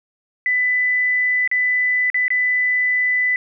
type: tone with dropouts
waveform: sine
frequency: 1996 Hz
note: B6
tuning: 18 cents sharp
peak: -15 dBFS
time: 0.46-3.36 s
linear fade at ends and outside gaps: 1 ms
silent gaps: 1.476-1.514 / 2.101-2.144 / 2.281-2.304 s
effects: none